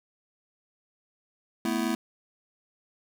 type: chord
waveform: square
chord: A suspended second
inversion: none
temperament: just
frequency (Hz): 220 / 247.5 / 330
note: A3 / B3 / E4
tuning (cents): 0 / +4 / +2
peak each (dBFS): -31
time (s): 1.65-1.95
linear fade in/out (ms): 2
effects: none